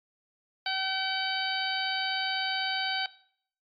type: harmonic tone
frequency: 764 Hz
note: G5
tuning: 45 cents flat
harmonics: 1 / 2 / 3 / 4 / 5 / 6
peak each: -34 / -34 / -37 / -35 / -37 / -35 dBFS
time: 0.66-3.06 s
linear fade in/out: 2 ms
effects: noise-tail reverb RT60 0.6 s tail -18 dB re dry + AAC 64 kbps